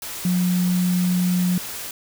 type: tone in noise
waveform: sine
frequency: 180 Hz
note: F#3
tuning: 47 cents flat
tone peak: -17 dBFS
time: 0.25-1.58 s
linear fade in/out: 2 ms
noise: white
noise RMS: -32 dBFS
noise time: 0.02-1.91 s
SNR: +12 dB
effects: none